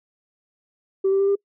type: tone with pitch steps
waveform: sine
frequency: 385.7 / 390.2 / 394.7 / 399.3 Hz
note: G4 / G4 / G4 / G4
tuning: -28 / -8 / +12 / +32 cents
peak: -15 dBFS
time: 1.04-1.356 s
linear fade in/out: 10 ms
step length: 79 ms
effects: noise-tail reverb RT60 0.1 s tail -25 dB re dry + tanh soft clip ceiling -13 dBFS